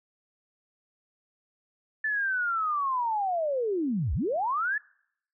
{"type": "linear two-way sweep", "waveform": "sine", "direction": "down then up", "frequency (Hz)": [1761, 55, 1761], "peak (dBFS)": -25, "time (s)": [2.04, 4.78], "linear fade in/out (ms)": 5, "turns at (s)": 4.14, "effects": ["noise-tail reverb RT60 0.7 s tail -25 dB re dry"]}